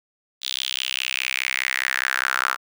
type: tone with high-pass filter sweep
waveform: sawtooth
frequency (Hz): 64.9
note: C2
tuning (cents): -13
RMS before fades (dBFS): -25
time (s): 0.41-2.57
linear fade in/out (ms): 50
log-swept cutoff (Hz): 3700 to 1300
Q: 4.5
effects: none